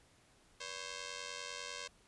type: ring-modulated tone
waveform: 5% pulse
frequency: 530 Hz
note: C5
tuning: 22 cents sharp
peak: -28 dBFS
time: 0.6-1.88 s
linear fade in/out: 10 ms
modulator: 45 Hz
effects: pink hiss -67 dBFS RMS until 2.07 s + resampled to 24000 Hz